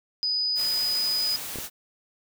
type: tone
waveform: sine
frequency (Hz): 4978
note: D#8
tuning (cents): 0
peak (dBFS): -23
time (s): 0.23-1.36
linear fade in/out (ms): 0
type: noise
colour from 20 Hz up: white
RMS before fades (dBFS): -35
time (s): 0.55-1.7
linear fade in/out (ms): 50
type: clicks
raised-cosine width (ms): 2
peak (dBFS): -23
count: 2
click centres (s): 1.558 / 1.586
effects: none